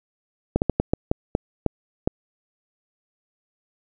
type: slowing click train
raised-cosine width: 2 ms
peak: -5 dBFS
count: 9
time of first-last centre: 0.56-2.075 s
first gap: 59 ms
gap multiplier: 1.32
effects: none